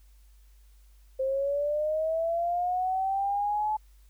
sine linear sweep, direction up, 523.3 to 863 Hz, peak -25 dBFS, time 1.19-3.77 s, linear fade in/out 10 ms, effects added 50 Hz sine -53 dBFS peak until 4.09 s + white hiss -68 dBFS RMS until 4.09 s

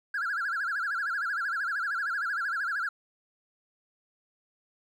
triangle tone with vibrato, 1502 Hz, F#6, 26 cents sharp, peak -25 dBFS, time 0.14-2.89 s, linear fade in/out 5 ms, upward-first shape sine, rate 13 Hz, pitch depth 200 cents each way, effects tanh soft clip ceiling -24 dBFS

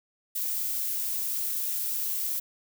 violet noise, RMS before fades -30 dBFS, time 0.35-2.4 s, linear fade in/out 10 ms, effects none

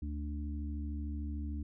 harmonic tone, 73.42 Hz, D2, in tune, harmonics 1 / 3 / 4, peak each -36 / -45 / -45 dBFS, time 0.02-1.63 s, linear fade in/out 5 ms, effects none

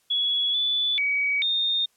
sine tone with pitch steps, 3371 / 3472 / 2267 / 3658 Hz, G#7 / A7 / C#7 / A#7, +25 / -24 / +38 / -33 cents, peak -21 dBFS, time 0.1-1.86 s, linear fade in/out 10 ms, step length 440 ms, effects white hiss -66 dBFS RMS until 1.96 s + low-pass 12000 Hz 12 dB/octave

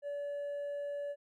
triangle tone with hard clipping, 574 Hz, D5, 40 cents flat, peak -35 dBFS, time 0.02-1.16 s, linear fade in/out 50 ms, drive 1 dB, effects none

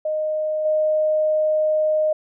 sine tone with level steps, 618 Hz, D#5, 12 cents flat, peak -20 / -16 dBFS, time 0.05-2.13 s, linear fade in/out 5 ms, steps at 0.65 s, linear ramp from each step 5 ms, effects none

